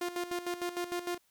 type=tone with tremolo; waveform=sawtooth; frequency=351.5 Hz; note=F4; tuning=11 cents sharp; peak=-28 dBFS; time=0.01-1.18 s; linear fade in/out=5 ms; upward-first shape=square; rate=6.6 Hz; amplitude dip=70%; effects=white hiss -71 dBFS RMS until 1.3 s